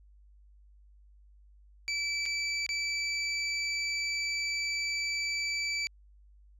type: tone with dropouts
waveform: 25% pulse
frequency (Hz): 2316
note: D7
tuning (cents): -25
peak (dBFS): -26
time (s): 1.88-5.87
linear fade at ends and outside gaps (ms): 0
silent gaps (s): 2.256-2.261 / 2.664-2.691
effects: added 50 Hz sine -55 dBFS peak until 6.59 s + resampled to 24000 Hz